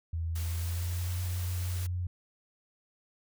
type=tone with pitch glide; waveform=sine; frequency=82.41 to 89.35 Hz; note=E2 to F2; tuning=0 to +40 cents; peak=-30 dBFS; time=0.13-2.07 s; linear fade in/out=5 ms; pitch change=+140 cents; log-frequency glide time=0.32-1.12 s
type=noise; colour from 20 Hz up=white; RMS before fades=-44 dBFS; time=0.35-1.87 s; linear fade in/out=10 ms
effects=none